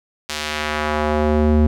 square tone with band-pass filter sweep, 75.8 Hz, D#2, 45 cents flat, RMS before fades -18 dBFS, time 0.29-1.67 s, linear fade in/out 5 ms, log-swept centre 4900 to 190 Hz, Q 0.8, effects none

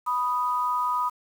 sine tone pair together, 987 / 1243.5 Hz, B5 / D#6, -1 / -1 cents, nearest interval major third, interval 400 cents, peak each -25 / -26 dBFS, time 0.06-1.1 s, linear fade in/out 20 ms, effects 8-bit

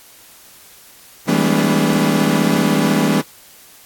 35% pulse tone cluster, 162.2 / 196.2 / 212 / 246.8 / 289.3 Hz, E3 / G3 / G#3 / B3 / D4, -28 / +2 / +36 / -1 / -26 cents, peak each -18 dBFS, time 1.27-3.22 s, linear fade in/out 20 ms, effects white hiss -44 dBFS RMS until 3.85 s + AAC 64 kbps

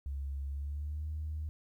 sine tone with pitch glide, 69.3 to 76.89 Hz, C#2 to D#2, 0 to -20 cents, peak -34 dBFS, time 0.06-1.49 s, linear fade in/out 0 ms, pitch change +180 cents, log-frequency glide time 0.48-1.07 s, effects tanh soft clip ceiling -30 dBFS + 12-bit

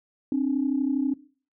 sine tone pair together, 264.6 / 297 Hz, C4 / D4, +20 / +20 cents, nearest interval major second, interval 200 cents, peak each -23 / -25 dBFS, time 0.32-1.14 s, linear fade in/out 2 ms, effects noise-tail reverb RT60 0.4 s tail -19 dB re dry + tanh soft clip ceiling -14 dBFS

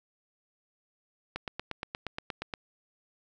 click train, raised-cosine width 0.3 ms, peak -18 dBFS, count 11, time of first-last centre 1.36-2.538 s, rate 8.49 Hz, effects none

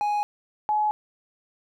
triangle / sine tone pair in turn, 830.6 / 847.6 Hz, G#5 / G#5, 0 / +35 cents, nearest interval unison, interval 35 cents, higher second, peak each -20 dBFS, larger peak neither, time 0.01-0.23 / 0.69-0.91 s, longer neither, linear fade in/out 0 ms, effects none

